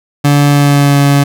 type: tone with pitch glide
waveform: 30% pulse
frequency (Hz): 144 to 141.53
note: D3 to C#3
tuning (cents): -34 to +36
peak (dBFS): -3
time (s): 0.24-1.24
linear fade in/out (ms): 10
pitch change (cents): -30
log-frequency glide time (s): 0.49-0.98
effects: none